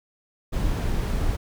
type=noise; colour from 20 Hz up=brown; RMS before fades=-24 dBFS; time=0.52-1.37 s; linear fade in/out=20 ms; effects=none